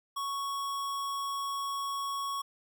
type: tone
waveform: square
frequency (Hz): 1110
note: C#6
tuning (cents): +2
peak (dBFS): -33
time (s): 0.16-2.42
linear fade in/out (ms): 10
effects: none